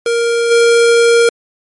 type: tone with level steps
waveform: square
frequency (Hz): 467.8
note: A#4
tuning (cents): +6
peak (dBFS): -12 / -7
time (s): 0.06-1.29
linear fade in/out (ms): 2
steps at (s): 0.5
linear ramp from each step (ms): 20
effects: MP3 48 kbps